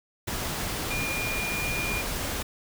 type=tone in noise; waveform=sine; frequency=2417 Hz; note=D7; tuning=49 cents sharp; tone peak=-30 dBFS; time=0.9-2.02 s; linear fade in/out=10 ms; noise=pink; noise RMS=-31 dBFS; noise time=0.27-2.43 s; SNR=-2 dB; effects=none